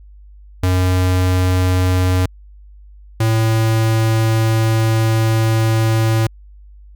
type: tone pair in turn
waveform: square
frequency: 91.7 / 111.72 Hz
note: F#2 / A2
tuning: -15 / +27 cents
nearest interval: minor third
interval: 342 cents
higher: second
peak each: -13 dBFS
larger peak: neither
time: 0.63-2.26 / 3.2-6.27 s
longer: second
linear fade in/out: 5 ms
effects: added 50 Hz sine -38 dBFS peak until 6.95 s